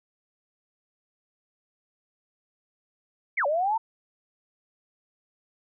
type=linear two-way sweep; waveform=sine; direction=down then up; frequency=2349 to 550 to 924 Hz; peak=-22 dBFS; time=3.37-3.78 s; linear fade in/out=10 ms; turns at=3.46 s; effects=none